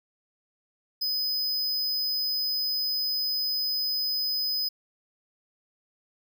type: tone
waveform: square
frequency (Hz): 5020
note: D#8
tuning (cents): +15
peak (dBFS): -26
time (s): 1.01-4.69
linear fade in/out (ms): 10
effects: none